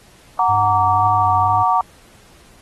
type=chord; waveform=sine; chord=Gb augmented; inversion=none; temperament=just; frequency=740 / 925 / 1156.2 Hz; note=Gb5 / Bb5 / D6; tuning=0 / -14 / -27 cents; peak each=-17 dBFS; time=0.39-1.81 s; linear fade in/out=2 ms
type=tone with vibrato; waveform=triangle; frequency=98 Hz; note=G2; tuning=in tune; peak=-21 dBFS; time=0.48-1.64 s; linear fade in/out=20 ms; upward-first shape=sine; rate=2 Hz; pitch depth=60 cents each way
effects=pink hiss -49 dBFS RMS until 2.61 s + AAC 32 kbps